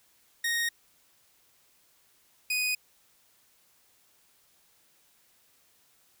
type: tone pair in turn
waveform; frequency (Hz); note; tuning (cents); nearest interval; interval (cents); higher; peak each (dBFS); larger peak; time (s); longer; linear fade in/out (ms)
sawtooth; 1864.7 / 2489; A#6 / D#7; 0 / 0; perfect fourth; 500; second; -23; neither; 0.44-0.69 / 2.5-2.75; neither; 5
effects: white hiss -65 dBFS RMS until 6.2 s